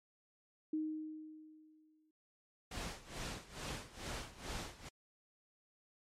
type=tone with exponential decay; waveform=sine; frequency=311.1 Hz; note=D#4; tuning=in tune; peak=-33 dBFS; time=0.73-2.11 s; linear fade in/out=5 ms; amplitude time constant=300 ms
type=noise with tremolo; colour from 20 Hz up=pink; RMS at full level=-42 dBFS; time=2.71-4.89 s; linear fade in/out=5 ms; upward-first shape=sine; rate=2.3 Hz; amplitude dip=85%
effects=low-pass 8000 Hz 12 dB/octave + MP3 64 kbps